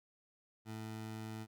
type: tone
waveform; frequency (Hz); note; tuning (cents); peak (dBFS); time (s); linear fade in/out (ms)
20% pulse; 110; A2; 0; -38; 0.65-1.47; 50
effects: none